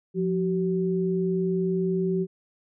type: tone pair together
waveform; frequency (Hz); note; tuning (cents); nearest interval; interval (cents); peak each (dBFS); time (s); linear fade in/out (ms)
sine; 176.61 / 380; F3 / F#4; +20 / +46; octave + minor second; 1326; -25; 0.14-2.27; 50
effects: none